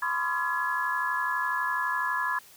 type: tone cluster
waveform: sine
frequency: 1008 / 1080 / 1218 / 1369 / 1692 Hz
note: B5 / C#6 / D#6 / F6 / G#6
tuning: +35 / -45 / -37 / -35 / +32 cents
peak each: -30 / -34 / -37 / -38 / -29 dBFS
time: 0.02-2.39 s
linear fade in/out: 5 ms
effects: white hiss -53 dBFS RMS until 2.56 s